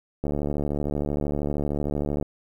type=click train; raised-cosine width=2 ms; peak=-14 dBFS; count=146; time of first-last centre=0.24-2.226 s; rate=73 Hz; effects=9-bit